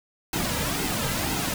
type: noise with flanger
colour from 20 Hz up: pink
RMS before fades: -27 dBFS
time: 0.33-1.54 s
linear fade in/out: 2 ms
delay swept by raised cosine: 1.7 to 2.8 ms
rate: 2 Hz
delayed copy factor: -0.6
effects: none